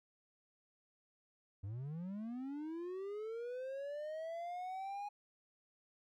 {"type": "linear sweep", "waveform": "triangle", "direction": "up", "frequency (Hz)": [92.6, 828], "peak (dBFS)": -39, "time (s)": [1.63, 5.09], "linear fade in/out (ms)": 10, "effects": []}